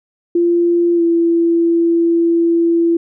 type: tone with pitch glide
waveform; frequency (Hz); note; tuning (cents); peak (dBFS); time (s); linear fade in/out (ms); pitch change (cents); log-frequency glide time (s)
sine; 344.2 to 336.5; F4 to E4; -25 to +36; -10; 0.35-2.97; 5; -39; 0.95-1.02
effects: none